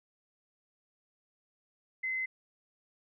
sine tone, 2052 Hz, C7, 34 cents flat, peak -31 dBFS, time 2.03-2.26 s, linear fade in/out 10 ms, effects none

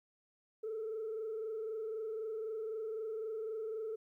sine tone with frequency modulation, 440 Hz, A4, in tune, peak -36 dBFS, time 0.63-3.96 s, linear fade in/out 10 ms, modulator 23.9 Hz, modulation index 0.6, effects tanh soft clip ceiling -34 dBFS + 13-bit

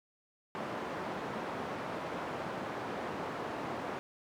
white band-pass noise, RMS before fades -39 dBFS, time 0.55-3.99 s, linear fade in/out 0 ms, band 140 to 980 Hz, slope 12 dB/octave, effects none

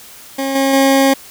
20% pulse tone with level steps, 271.1 Hz, C#4, 38 cents flat, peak -12 / -7 / -4 dBFS, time 0.38-1.14 s, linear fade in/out 10 ms, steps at 0.55 / 0.73 s, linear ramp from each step 5 ms, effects white hiss -38 dBFS RMS until 1.3 s

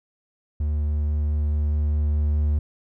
triangle tone with level ramp, 74.6 Hz, D2, 28 cents sharp, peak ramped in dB -19 to -16 dBFS, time 0.6-2.59 s, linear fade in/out 5 ms, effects none

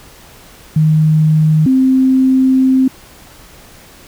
sine tone pair in turn, 155.6 / 261.7 Hz, D#3 / C4, 0 / 0 cents, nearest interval major sixth, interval 900 cents, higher second, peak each -7 dBFS, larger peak neither, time 0.76-1.66 / 1.66-2.88 s, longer second, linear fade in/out 5 ms, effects pink hiss -40 dBFS RMS until 4.07 s

